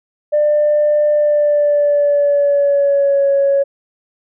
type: tone with pitch glide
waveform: sine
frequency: 596 to 556.1 Hz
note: D5 to C#5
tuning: +25 to +5 cents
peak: -9 dBFS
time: 0.32-3.64 s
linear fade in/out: 20 ms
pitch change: -120 cents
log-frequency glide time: 1.12-3.28 s
effects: tanh soft clip ceiling -6 dBFS